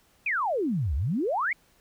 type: exponential two-way sweep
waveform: sine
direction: down then up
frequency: 2580 to 62.6 to 2293 Hz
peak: -24 dBFS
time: 0.26-1.53 s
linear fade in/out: 5 ms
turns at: 0.95 s
effects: pink hiss -63 dBFS RMS until 1.8 s